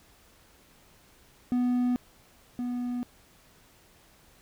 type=tone pair in turn; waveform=triangle; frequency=246.9 / 245.1 Hz; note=B3 / B3; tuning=0 / -13 cents; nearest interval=unison; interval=13 cents; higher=first; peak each=-21 / -27 dBFS; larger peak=first; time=1.52-1.96 / 2.59-3.03 s; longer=neither; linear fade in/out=0 ms; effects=pink hiss -59 dBFS RMS until 4.41 s